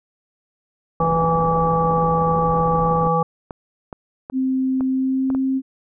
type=harmonic tone; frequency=164.81 Hz; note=E3; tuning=in tune; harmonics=1 / 3 / 5 / 7; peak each=-21 / -21 / -21 / -21 dBFS; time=1-3.23 s; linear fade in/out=5 ms
type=low-pass noise; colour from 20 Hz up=pink; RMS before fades=-30 dBFS; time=1-3.08 s; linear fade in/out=2 ms; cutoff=1100 Hz; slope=24 dB/octave
type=clicks; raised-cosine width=1 ms; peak=-17 dBFS; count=7; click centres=2.581 / 3.508 / 3.928 / 4.299 / 4.808 / 5.302 / 5.349 s
type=tone with pitch glide; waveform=sine; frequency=261.6 to 265.1 Hz; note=C4 to C4; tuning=0 to +23 cents; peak=-17 dBFS; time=4.32-5.62 s; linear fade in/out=50 ms; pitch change=+23 cents; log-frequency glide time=4.88-5.36 s
effects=none